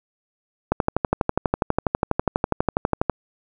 click train, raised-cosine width 1 ms, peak -4 dBFS, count 30, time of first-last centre 0.72-3.097 s, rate 12.2 Hz, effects none

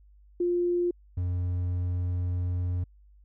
sine / triangle tone pair in turn, 351.1 / 89.21 Hz, F4 / F2, +9 / +37 cents, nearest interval 2 octaves, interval 2372 cents, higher first, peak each -23 / -24 dBFS, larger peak first, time 0.4-0.91 / 1.17-2.84 s, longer second, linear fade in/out 5 ms, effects added 50 Hz sine -53 dBFS peak until 3.24 s

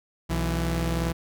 sawtooth tone pair together, 62.3 / 166.32 Hz, B1 / E3, +16 / +16 cents, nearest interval octave + perfect fourth, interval 1700 cents, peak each -23 dBFS, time 0.29-1.13 s, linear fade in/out 20 ms, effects none

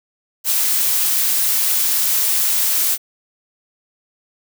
blue noise, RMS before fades -17 dBFS, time 0.44-2.98 s, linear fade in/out 50 ms, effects none

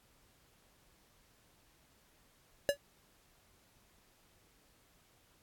square tone with exponential decay, 569 Hz, C#5, 45 cents sharp, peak -23 dBFS, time 2.69-2.77 s, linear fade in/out 0 ms, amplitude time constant 17 ms, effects pink hiss -68 dBFS RMS until 5.42 s + AAC 64 kbps

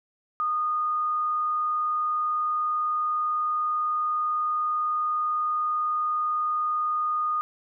sine tone, 1229 Hz, D#6, 22 cents flat, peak -23 dBFS, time 0.4-7.41 s, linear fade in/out 0 ms, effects none

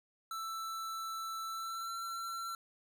square tone with pitch glide, 1326 to 1352.3 Hz, E6 to E6, +10 to +44 cents, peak -39 dBFS, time 0.31-2.55 s, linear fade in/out 2 ms, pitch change +34 cents, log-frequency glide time 1.47-1.97 s, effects none

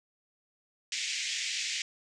pink band-pass noise, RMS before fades -34 dBFS, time 0.92-1.82 s, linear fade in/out 2 ms, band 2000 to 7500 Hz, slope 48 dB/octave, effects none

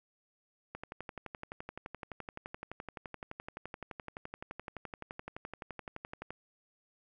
click train, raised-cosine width 0.5 ms, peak -26 dBFS, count 66, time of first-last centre 0.75-6.306 s, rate 11.7 Hz, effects none

